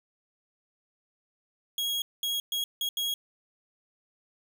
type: tone bursts at uneven times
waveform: 40% pulse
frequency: 3303 Hz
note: G#7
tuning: 10 cents flat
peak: -27 dBFS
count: 5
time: 1.78-2.02 / 2.23-2.4 / 2.52-2.64 / 2.81-2.89 / 2.97-3.14 s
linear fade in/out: 2 ms
effects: none